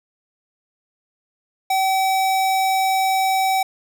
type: tone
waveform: square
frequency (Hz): 765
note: G5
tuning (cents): -42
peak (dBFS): -17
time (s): 1.7-3.63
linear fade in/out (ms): 5
effects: none